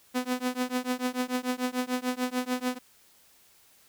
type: tone with tremolo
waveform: sawtooth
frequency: 251.2 Hz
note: B3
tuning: 30 cents sharp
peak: -20 dBFS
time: 0.14-2.79 s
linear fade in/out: 20 ms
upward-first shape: triangle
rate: 6.8 Hz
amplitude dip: 100%
effects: white hiss -60 dBFS RMS until 3.88 s